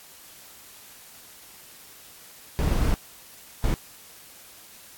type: noise bursts at uneven times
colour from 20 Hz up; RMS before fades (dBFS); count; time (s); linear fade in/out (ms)
brown; -22; 2; 2.59-2.94 / 3.64-3.74; 0
effects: white hiss -48 dBFS RMS until 4.97 s + AAC 64 kbps